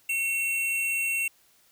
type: tone pair together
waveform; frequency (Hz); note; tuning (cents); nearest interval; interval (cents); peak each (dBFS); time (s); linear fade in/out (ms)
square; 2200 / 2714; C#7 / E7; -14 / +50; major third; 364; -38 / -26; 0.09-1.28; 5
effects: white hiss -62 dBFS RMS until 1.71 s